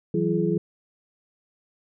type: tone cluster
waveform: sine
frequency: 163.7 / 186.9 / 339.6 / 423.3 Hz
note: E3 / F#3 / F4 / G#4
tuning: -12 / +18 / -48 / +33 cents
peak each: -26 dBFS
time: 0.14-0.58 s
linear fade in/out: 5 ms
effects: none